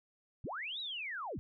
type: linear two-way sweep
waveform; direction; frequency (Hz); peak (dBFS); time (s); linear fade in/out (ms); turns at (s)
sine; up then down; 55.2 to 3951 to 55.2; -38; 0.44-1.39; 0; 0.8
effects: none